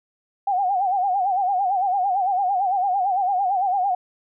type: tone with vibrato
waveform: sine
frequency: 764 Hz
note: G5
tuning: 45 cents flat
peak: -18 dBFS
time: 0.47-3.95 s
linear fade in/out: 5 ms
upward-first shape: sine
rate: 8.9 Hz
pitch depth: 110 cents each way
effects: none